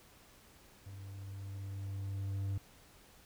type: tone with level ramp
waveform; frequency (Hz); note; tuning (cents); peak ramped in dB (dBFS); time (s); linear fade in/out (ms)
triangle; 98.1; G2; +2; -44 to -31; 0.86-2.58; 5
effects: pink hiss -61 dBFS RMS until 3.25 s